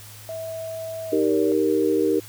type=tone with pitch glide; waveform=sine; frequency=650 to 569.1 Hz; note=E5 to C#5; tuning=-24 to +45 cents; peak=-29 dBFS; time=0.29-1.52 s; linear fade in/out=0 ms; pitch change=-231 cents; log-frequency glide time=1.07-1.33 s
type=chord; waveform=sine; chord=Eb major; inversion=none; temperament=equal; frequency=311.1 / 392 / 466.2 Hz; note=Eb4 / G4 / Bb4; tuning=0 / 0 / 0 cents; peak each=-22 dBFS; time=1.12-2.2 s; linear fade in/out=10 ms
effects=added 105 Hz sine -44 dBFS peak until 2.28 s + white hiss -44 dBFS RMS until 2.28 s